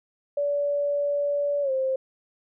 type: tone with pitch glide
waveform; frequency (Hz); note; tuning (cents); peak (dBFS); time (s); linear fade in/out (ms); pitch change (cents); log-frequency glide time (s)
sine; 575 to 527.3; D5 to C5; -37 to +13; -22; 0.37-1.96; 5; -150; 1.62-1.71
effects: none